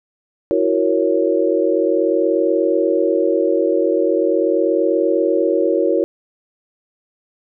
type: chord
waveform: sine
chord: F# dominant seventh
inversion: third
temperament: equal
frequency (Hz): 329.6 / 370 / 466.2 / 554.4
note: E4 / F#4 / A#4 / C#5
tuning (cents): 0 / 0 / 0 / 0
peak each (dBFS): -19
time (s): 0.51-6.04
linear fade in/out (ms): 0
effects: none